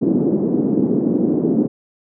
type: band-pass noise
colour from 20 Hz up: white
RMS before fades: -17 dBFS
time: 0.01-1.68 s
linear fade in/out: 20 ms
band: 190 to 340 Hz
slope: 24 dB/octave
effects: none